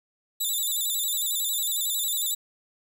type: tone with vibrato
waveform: 5% pulse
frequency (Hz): 3729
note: A#7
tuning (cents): 0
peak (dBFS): -18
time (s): 0.4-2.35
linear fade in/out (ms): 10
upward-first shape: square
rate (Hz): 11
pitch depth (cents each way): 79
effects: none

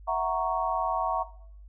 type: chord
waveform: sine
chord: F# dominant seventh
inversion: third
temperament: equal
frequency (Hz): 659.3 / 740 / 932.3 / 1108.7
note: E5 / F#5 / A#5 / C#6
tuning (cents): 0 / 0 / 0 / 0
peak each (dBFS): -30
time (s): 0.07-1.24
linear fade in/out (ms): 20
effects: noise-tail reverb RT60 0.6 s tail -17 dB re dry + added 50 Hz sine -45 dBFS peak until 1.68 s

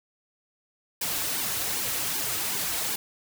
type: noise with flanger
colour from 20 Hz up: white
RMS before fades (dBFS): -29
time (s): 1.01-2.96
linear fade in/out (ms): 5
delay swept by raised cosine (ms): 1.5 to 5.1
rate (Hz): 2.6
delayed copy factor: -0.85
effects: none

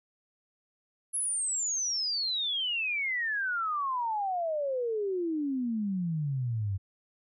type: exponential sweep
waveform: sine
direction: down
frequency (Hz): 10880 to 93.7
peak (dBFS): -28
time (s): 1.13-6.78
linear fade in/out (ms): 20
effects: none

